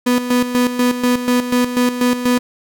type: tone with tremolo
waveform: 35% pulse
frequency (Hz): 246.9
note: B3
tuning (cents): 0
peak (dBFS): -10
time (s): 0.06-2.39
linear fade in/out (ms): 10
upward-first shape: square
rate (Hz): 4.1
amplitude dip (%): 65
effects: none